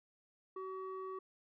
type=tone with low-pass filter; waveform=square; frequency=378.5 Hz; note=F#4; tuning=39 cents sharp; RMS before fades=-44 dBFS; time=0.56-1.19 s; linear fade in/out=5 ms; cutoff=1000 Hz; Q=4.2; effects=none